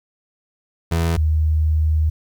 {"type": "tone pair in turn", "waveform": ["30% pulse", "sine"], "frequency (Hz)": [83.2, 77.89], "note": ["E2", "D#2"], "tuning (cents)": [17, 2], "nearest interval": "minor second", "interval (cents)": 115, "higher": "first", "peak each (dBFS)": -14, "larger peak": "neither", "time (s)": [[0.91, 1.17], [1.17, 2.1]], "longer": "second", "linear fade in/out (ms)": 10, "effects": ["9-bit"]}